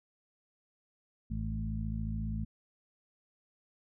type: harmonic tone with a mistuned harmonic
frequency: 54.6 Hz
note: A1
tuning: 13 cents flat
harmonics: 1 / 2 / 3 / 4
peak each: -36 / -38 / -41 / -39 dBFS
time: 1.3-2.45 s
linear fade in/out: 10 ms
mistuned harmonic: 1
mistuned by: +49 cents
effects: none